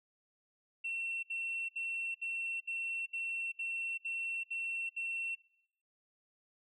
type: tone bursts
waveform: sine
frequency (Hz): 2709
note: E7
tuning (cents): +47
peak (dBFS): -34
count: 10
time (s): 0.84-5.352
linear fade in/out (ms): 10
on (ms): 390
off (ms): 68
effects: noise-tail reverb RT60 0.7 s tail -20 dB re dry + tanh soft clip ceiling -32 dBFS